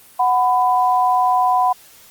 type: tone pair together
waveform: sine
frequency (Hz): 740 / 999.8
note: F#5 / B5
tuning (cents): 0 / +21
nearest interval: perfect fourth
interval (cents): 521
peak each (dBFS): -15 / -16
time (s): 0.19-1.73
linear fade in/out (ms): 10
effects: white hiss -46 dBFS RMS until 2.1 s + Opus 24 kbps